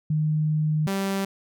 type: tone pair in turn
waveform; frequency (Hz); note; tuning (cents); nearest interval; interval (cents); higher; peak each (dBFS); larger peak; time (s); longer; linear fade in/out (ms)
sine / sawtooth; 153.8 / 195.21; D#3 / G3; -20 / -7; major third; 413; second; -20; neither; 0.1-0.87 / 0.87-1.25; first; 5
effects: none